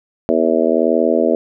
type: harmonic tone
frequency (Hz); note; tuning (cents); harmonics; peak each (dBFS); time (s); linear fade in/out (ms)
81.3; E2; -23; 3 / 4 / 5 / 6 / 7 / 8; -19 / -19 / -19 / -19 / -19 / -19; 0.29-1.35; 0
effects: none